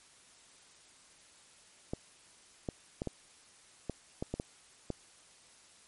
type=clicks; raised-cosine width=2 ms; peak=-21 dBFS; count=9; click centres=1.935 / 2.688 / 3.019 / 3.073 / 3.897 / 4.225 / 4.34 / 4.399 / 4.903 s; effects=white hiss -60 dBFS RMS until 5.87 s + MP3 48 kbps